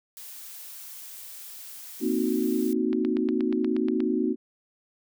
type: noise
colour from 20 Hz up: blue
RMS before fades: -42 dBFS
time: 0.17-2.73 s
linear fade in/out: 0 ms
type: chord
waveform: sine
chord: C half-diminished seventh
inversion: third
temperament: equal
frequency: 233.1 / 261.6 / 311.1 / 370 Hz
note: Bb3 / C4 / Eb4 / Gb4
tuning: 0 / 0 / 0 / 0 cents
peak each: -28 dBFS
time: 2-4.36 s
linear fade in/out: 50 ms
type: click train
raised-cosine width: 0.3 ms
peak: -23 dBFS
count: 10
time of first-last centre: 2.93-4.004 s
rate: 8.38 Hz
effects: none